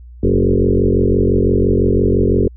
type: tone with frequency modulation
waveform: sine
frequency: 235.4 Hz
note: A#3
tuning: 17 cents sharp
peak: -10 dBFS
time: 0.23-2.48 s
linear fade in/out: 5 ms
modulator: 45.9 Hz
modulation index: 4.7
effects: added 60 Hz sine -34 dBFS peak until 2.56 s